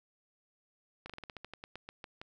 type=slowing click train; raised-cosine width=0.3 ms; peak=-28 dBFS; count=14; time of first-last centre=1.06-2.215 s; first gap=36 ms; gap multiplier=1.14; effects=none